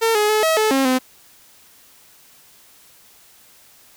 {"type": "tone with pitch steps", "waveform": "sawtooth", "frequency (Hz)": [453.1, 420.5, 429.3, 642, 433.1, 269.2, 256.8], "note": ["A#4", "G#4", "A4", "E5", "A4", "C4", "C4"], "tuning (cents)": [-49, 22, -43, -46, -27, 49, -32], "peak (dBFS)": -11, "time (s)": [0.01, 0.99], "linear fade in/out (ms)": 20, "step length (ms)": 140, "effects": ["white hiss -50 dBFS RMS until 3.96 s"]}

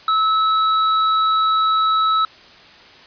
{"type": "tone with tanh clipping", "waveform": "sine", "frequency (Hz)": 1300, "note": "E6", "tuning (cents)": -24, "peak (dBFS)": -16, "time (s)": [0.08, 2.25], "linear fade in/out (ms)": 2, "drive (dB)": 16, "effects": ["white hiss -44 dBFS RMS until 3.06 s", "resampled to 11025 Hz"]}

